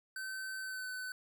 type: tone with pitch glide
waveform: square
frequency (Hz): 1536 to 1510.5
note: G6 to F#6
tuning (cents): -36 to +35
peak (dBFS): -40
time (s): 0.16-1.12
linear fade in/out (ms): 2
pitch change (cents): -29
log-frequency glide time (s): 0.6-0.87
effects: none